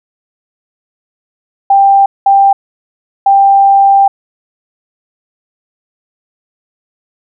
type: tone bursts at uneven times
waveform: sine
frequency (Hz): 790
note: G5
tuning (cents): +13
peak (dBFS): -3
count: 3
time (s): 1.7-2.06 / 2.26-2.53 / 3.26-4.08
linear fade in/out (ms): 5
effects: none